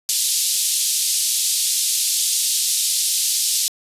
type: band-pass noise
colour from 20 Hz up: white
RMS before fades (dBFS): -20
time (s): 0.09-3.68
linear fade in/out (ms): 0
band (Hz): 3500 to 11000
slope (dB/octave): 24
effects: resampled to 32000 Hz